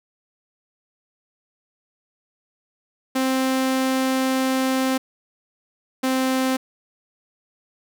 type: tone pair in turn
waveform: sawtooth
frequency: 262.2 / 261 Hz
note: C4 / C4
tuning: +4 / -4 cents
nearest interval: unison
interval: 8 cents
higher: first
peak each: -15 dBFS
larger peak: neither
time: 3.15-4.98 / 6.03-6.57 s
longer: first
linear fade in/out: 10 ms
effects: none